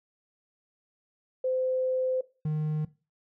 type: tone pair in turn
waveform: sine / triangle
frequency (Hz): 515 / 153.47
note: C5 / D#3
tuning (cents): -28 / -23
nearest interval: octave + major sixth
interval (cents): 2095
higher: first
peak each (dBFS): -25 / -24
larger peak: second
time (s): 1.44-2.21 / 2.45-2.85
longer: first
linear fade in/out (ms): 5
effects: noise-tail reverb RT60 0.3 s tail -18 dB re dry